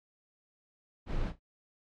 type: noise with echo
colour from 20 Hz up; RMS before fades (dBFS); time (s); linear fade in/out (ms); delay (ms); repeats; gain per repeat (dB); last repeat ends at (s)
brown; -32; 1.06-1.33; 50; 33; 2; -14; 1.396
effects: low-pass 4000 Hz 12 dB/octave + MP3 64 kbps